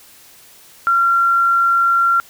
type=tone; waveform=sine; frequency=1373 Hz; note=F6; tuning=30 cents flat; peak=-11 dBFS; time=0.87-2.2 s; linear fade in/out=0 ms; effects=white hiss -45 dBFS RMS until 2.29 s